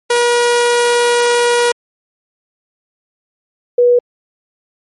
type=tone pair in turn; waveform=sawtooth / sine; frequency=479.8 / 486.8 Hz; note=A#4 / B4; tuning=+50 / -25 cents; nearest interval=unison; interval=25 cents; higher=second; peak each=-6 dBFS; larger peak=neither; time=0.1-1.72 / 3.78-3.99 s; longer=first; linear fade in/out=5 ms; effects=MP3 48 kbps